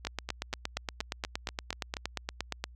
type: two click trains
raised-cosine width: 0.2 ms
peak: -15 / -18 dBFS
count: 23 / 9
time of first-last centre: 0.07-2.64 / 0.05-1.968 s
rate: 8.56 / 4.17 Hz
effects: added 60 Hz sine -49 dBFS peak until 2.75 s